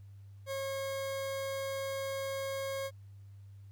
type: tone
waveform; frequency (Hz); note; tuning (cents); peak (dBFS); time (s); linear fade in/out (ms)
40% pulse; 543; C#5; -36; -34; 0.46-2.91; 50
effects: added 99 Hz sine -49 dBFS peak until 3.71 s + pink hiss -74 dBFS RMS until 3.71 s